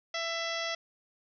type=harmonic tone; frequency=666 Hz; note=E5; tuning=18 cents sharp; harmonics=1 / 2 / 3 / 4 / 5 / 6 / 7 / 8 / 9; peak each=-37 / -40 / -37 / -43 / -39 / -46 / -45 / -42 / -46 dBFS; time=0.14-0.75 s; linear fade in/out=5 ms; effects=none